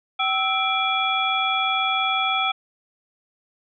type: tone cluster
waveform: sine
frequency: 769 / 1310 / 2361 / 3367 Hz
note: G5 / E6 / D7 / G#7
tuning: -33 / -11 / +9 / +23 cents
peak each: -25 dBFS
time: 0.19-2.52 s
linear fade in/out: 10 ms
effects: none